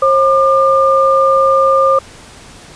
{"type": "tone pair together", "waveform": "sine", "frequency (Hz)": [537, 1200], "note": ["C5", "D6"], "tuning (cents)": [45, 37], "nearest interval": "octave + major second", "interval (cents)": 1392, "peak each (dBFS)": -10, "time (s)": [0.02, 1.99], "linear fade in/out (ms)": 5, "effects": ["pink hiss -37 dBFS RMS until 2.75 s", "resampled to 22050 Hz"]}